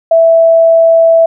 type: tone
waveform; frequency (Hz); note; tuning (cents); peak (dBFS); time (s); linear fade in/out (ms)
sine; 659.3; E5; 0; -3; 0.11-1.26; 5
effects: none